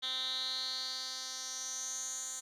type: tone with band-pass filter sweep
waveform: 10% pulse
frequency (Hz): 259.1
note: C4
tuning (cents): -17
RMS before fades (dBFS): -39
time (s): 0.02-2.41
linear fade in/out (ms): 20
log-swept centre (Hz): 3500 to 7400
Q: 6.4
effects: none